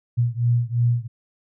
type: beating tone pair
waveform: sine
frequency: 118.3 / 121.2 Hz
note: A#2 / B2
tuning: +26 / -32 cents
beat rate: 2.9 Hz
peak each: -20 / -21 dBFS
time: 0.17-1.08 s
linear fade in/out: 20 ms
effects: none